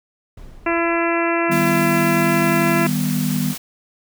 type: noise with exponential decay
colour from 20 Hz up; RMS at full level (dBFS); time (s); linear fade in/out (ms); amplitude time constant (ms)
brown; -36; 0.37-1.89; 5; 330
type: harmonic tone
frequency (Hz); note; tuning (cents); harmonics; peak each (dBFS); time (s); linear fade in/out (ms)
337; E4; +38; 1 / 2 / 3 / 4 / 5 / 6 / 7 / 8; -20 / -23 / -25 / -26 / -27 / -28 / -28 / -29; 0.66-2.87; 5
type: chord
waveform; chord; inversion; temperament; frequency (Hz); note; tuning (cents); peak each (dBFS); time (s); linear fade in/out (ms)
sine; Eb augmented; none; equal; 155.56 / 196 / 246.9; Eb3 / G3 / B3; 0 / 0 / 0; -22; 1.48-3.55; 50
type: noise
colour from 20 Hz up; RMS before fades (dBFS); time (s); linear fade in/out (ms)
white; -30; 1.51-3.58; 10
effects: none